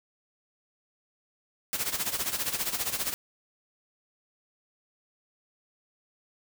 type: noise with tremolo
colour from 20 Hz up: white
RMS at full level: -28 dBFS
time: 1.73-3.14 s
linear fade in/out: 0 ms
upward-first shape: sine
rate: 15 Hz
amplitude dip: 75%
effects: none